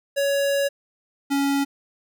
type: tone pair in turn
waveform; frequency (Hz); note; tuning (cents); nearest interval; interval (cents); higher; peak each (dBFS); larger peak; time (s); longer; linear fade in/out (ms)
square; 560 / 279.1; C#5 / C#4; +18 / +12; octave; 1206; first; -20; neither; 0.16-0.69 / 1.3-1.65; first; 20
effects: none